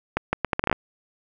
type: accelerating click train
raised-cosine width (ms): 0.5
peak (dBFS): -6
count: 10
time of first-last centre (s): 0.17-0.728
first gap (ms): 160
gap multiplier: 0.73
effects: none